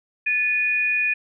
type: tone pair together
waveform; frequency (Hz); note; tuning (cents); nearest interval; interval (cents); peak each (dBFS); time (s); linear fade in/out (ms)
sine; 1742.3 / 2464; A6 / D#7; -17 / -17; tritone; 600; -27 / -19; 0.26-1.14; 10
effects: none